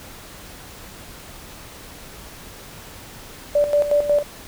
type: tone with tremolo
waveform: sine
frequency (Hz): 584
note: D5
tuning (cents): -10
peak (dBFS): -13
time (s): 3.55-4.23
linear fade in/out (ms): 5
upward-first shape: square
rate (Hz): 5.5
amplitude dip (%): 65
effects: pink hiss -40 dBFS RMS until 4.47 s